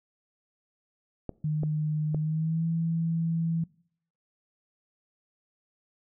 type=clicks; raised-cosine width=2 ms; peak=-20 dBFS; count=3; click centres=1.293 / 1.634 / 2.146 s
type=tone with pitch glide; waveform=sine; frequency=153 to 164.93 Hz; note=D#3 to E3; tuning=-29 to +1 cents; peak=-25 dBFS; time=1.44-3.64 s; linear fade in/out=5 ms; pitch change=+130 cents; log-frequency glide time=2.17-2.65 s
effects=noise-tail reverb RT60 0.6 s tail -22 dB re dry